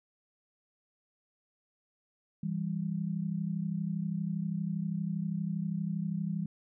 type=tone pair together; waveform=sine; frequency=165.2 / 197.71 Hz; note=E3 / G3; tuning=+4 / +15 cents; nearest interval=minor third; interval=311 cents; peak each=-33 / -34 dBFS; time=2.43-6.46 s; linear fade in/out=5 ms; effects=none